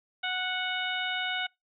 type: harmonic tone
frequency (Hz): 737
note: F#5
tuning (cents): -7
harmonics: 1 / 2 / 3 / 4 / 5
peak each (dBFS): -36 / -33 / -35 / -35 / -37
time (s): 0.23-1.47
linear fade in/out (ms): 10
effects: noise-tail reverb RT60 0.2 s tail -26 dB re dry